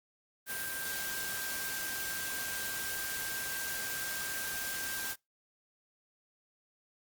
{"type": "tone in noise", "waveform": "sine", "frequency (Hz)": 1581, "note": "G6", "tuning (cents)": 14, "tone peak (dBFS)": -40, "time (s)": [0.46, 5.16], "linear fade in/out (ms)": 50, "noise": "white", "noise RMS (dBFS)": -38, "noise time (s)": [0.46, 5.16], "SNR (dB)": -5, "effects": ["noise-tail reverb RT60 0.2 s tail -24 dB re dry", "Opus 32 kbps"]}